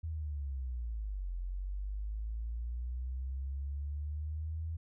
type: linear two-way sweep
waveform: sine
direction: down then up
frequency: 82 to 43.65 to 82 Hz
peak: -35 dBFS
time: 0.03-4.77 s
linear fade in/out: 10 ms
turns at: 1.33 s
effects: none